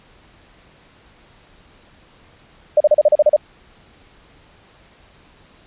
sine tone bursts, 600 Hz, D5, 37 cents sharp, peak -7 dBFS, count 9, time 2.77-3.364 s, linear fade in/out 5 ms, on 34 ms, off 36 ms, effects pink hiss -50 dBFS RMS until 5.66 s + resampled to 8000 Hz

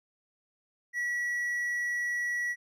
triangle tone, 1935 Hz, B6, 36 cents flat, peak -27 dBFS, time 0.93-2.56 s, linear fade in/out 50 ms, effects none

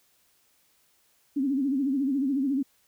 sine tone with vibrato, 272.6 Hz, C#4, 29 cents flat, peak -23 dBFS, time 1.36-2.63 s, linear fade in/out 10 ms, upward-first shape sine, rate 14 Hz, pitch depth 110 cents each way, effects white hiss -66 dBFS RMS until 2.87 s

